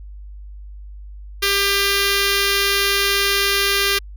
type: tone with notch filter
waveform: 5% pulse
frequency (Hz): 398.1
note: G4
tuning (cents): +27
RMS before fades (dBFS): -18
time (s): 1.42-3.99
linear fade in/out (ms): 10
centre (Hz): 810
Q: 1.5
effects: added 50 Hz sine -33 dBFS peak until 4.16 s